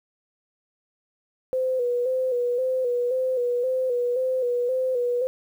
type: tone with vibrato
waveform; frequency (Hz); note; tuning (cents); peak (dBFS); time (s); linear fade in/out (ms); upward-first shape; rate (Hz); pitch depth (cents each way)
sine; 501; B4; +25; -21; 1.53-5.27; 0; square; 1.9; 51
effects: 9-bit